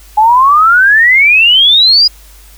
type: exponential sweep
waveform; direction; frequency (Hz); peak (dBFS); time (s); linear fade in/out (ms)
sine; up; 835 to 4978; -3; 0.17-2.08; 10
effects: added 50 Hz sine -36 dBFS peak until 2.57 s + white hiss -41 dBFS RMS until 2.57 s